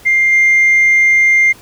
sine tone with level steps, 2100 Hz, C7, 6 cents sharp, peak -7 / -5 dBFS, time 0.05-1.53 s, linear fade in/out 20 ms, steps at 0.32 s, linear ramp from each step 10 ms, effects tanh soft clip ceiling -4 dBFS + pink hiss -41 dBFS RMS until 1.61 s

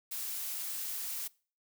blue noise, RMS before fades -38 dBFS, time 0.11-1.28 s, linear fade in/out 10 ms, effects noise-tail reverb RT60 0.4 s tail -23 dB re dry

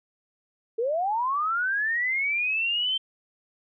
sine linear sweep, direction up, 433.2 to 3132 Hz, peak -23 dBFS, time 0.78-2.98 s, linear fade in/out 10 ms, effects none

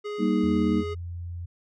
square tone, 416.3 Hz, G#4, 4 cents sharp, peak -31 dBFS, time 0.04-0.95 s, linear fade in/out 20 ms
sine chord, Eb major, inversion first, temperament just, 194.45 / 233.3 / 311.1 Hz, G3 / Bb3 / Eb4, -14 / +2 / 0 cents, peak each -25 dBFS, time 0.18-0.84 s, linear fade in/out 50 ms
sine tone with pitch glide, 86.1 to 86.6 Hz, F2 to F2, -24 to -14 cents, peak -32 dBFS, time 0.43-1.46 s, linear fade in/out 10 ms, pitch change +10 cents, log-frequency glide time 0.73-1.17 s
effects low-pass 4000 Hz 12 dB/octave

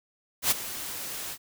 white noise with ADSR envelope, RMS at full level -21 dBFS, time 0.42-1.38 s, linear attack 91 ms, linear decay 17 ms, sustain -15 dB, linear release 62 ms, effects none

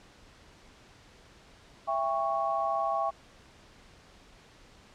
sine chord, C# diminished, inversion first, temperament just, 665.2 / 798.3 / 1108.7 Hz, E5 / G5 / C#6, +16 / +31 / 0 cents, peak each -31 dBFS, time 1.87-3.11 s, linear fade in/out 20 ms, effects pink hiss -56 dBFS RMS until 4.94 s + low-pass 6000 Hz 12 dB/octave

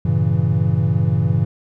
triangle chord, G diminished seventh, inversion none, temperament equal with one note detuned, 98 / 115.47 / 138.59 / 164.81 Hz, G2 / Bb2 / Db3 / Fb3, 0 / -16 / 0 / 0 cents, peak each -18 dBFS, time 0.05-1.45 s, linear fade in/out 5 ms, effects none

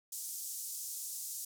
pink band-pass noise, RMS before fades -42 dBFS, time 0.12-1.45 s, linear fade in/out 5 ms, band 6200 to 15000 Hz, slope 24 dB/octave, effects none

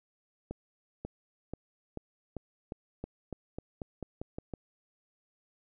accelerating click train, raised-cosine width 2 ms, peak -24 dBFS, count 14, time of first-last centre 0.51-4.537 s, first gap 540 ms, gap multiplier 0.9, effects none

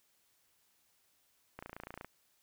click train, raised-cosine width 0.5 ms, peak -29 dBFS, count 14, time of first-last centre 1.59-2.046 s, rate 28.5 Hz, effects white hiss -73 dBFS RMS until 2.42 s

